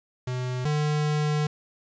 square tone pair in turn, 126.2 / 150.08 Hz, B2 / D3, +38 / +38 cents, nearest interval minor third, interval 300 cents, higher second, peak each -28 / -23 dBFS, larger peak second, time 0.27-0.65 / 0.65-1.47 s, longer second, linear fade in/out 5 ms, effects resampled to 16000 Hz + 9-bit

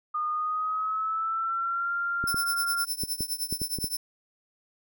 sine tone with pitch glide, 1224 to 1389.9 Hz, D#6 to F6, -29 to -9 cents, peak -26 dBFS, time 0.14-2.85 s, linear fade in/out 10 ms, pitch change +220 cents, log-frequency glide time 0.3-1.92 s
clicks, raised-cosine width 3 ms, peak -21 dBFS, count 8, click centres 2.24 / 2.344 / 3.036 / 3.207 / 3.526 / 3.617 / 3.787 / 3.843 s
10% pulse tone with tremolo, 5320 Hz, E8, 15 cents sharp, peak -20 dBFS, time 2.27-3.97 s, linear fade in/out 5 ms, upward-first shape triangle, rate 9.7 Hz, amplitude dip 95%
effects none

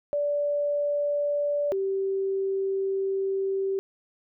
sine tone pair in turn, 581 / 387.8 Hz, D5 / G4, -19 / -19 cents, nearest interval perfect fifth, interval 700 cents, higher first, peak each -23 / -24 dBFS, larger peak first, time 0.13-1.72 / 1.72-3.79 s, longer second, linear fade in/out 0 ms, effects none

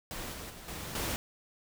pink noise with level steps, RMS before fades -40 / -43 / -48 / -41 / -34 dBFS, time 0.11-1.16 s, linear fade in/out 0 ms, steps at 0.33 / 0.5 / 0.68 / 0.95 s, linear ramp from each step 2 ms, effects none

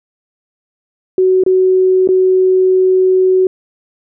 sine tone with dropouts, 373.2 Hz, F#4, 15 cents sharp, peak -7 dBFS, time 1.18-3.47 s, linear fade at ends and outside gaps 2 ms, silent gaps 1.437-1.463 / 2.075-2.088 s, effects none

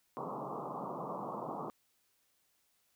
white band-pass noise, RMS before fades -41 dBFS, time 0.17-1.7 s, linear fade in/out 0 ms, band 130 to 1200 Hz, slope 96 dB/octave, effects white hiss -75 dBFS RMS until 2.95 s

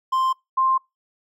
triangle / sine tone pair in turn, 1046.5 / 1051.8 Hz, C6 / C6, 0 / +9 cents, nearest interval unison, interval 9 cents, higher second, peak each -16 dBFS, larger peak neither, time 0.12-0.33 / 0.57-0.78 s, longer neither, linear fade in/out 10 ms, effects noise-tail reverb RT60 0.2 s tail -25 dB re dry

